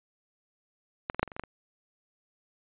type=clicks; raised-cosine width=0.5 ms; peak=-14 / -26 / -11 / -9 / -28 / -28 / -24 / -16 / -26 dBFS; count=9; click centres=1.099 / 1.146 / 1.195 / 1.23 / 1.277 / 1.318 / 1.365 / 1.396 / 1.437 s; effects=resampled to 8000 Hz